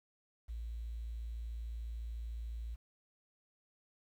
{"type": "tone", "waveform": "sine", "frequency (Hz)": 56.9, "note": "A#1", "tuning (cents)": -41, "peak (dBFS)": -39, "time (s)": [0.48, 2.76], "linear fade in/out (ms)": 20, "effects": ["11-bit"]}